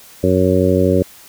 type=harmonic tone; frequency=92.5 Hz; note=F#2; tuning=in tune; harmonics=1 / 2 / 3 / 4 / 5 / 6; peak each=-18 / -18 / -18 / -18 / -18 / -18 dBFS; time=0.23-1.03 s; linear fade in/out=10 ms; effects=white hiss -42 dBFS RMS until 1.28 s